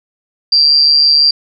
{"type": "tone with amplitude modulation", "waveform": "sine", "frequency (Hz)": 4724, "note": "D8", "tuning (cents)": 9, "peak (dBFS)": -3, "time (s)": [0.52, 1.31], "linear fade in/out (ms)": 5, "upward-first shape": "sine", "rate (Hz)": 146, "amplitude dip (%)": 65, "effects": []}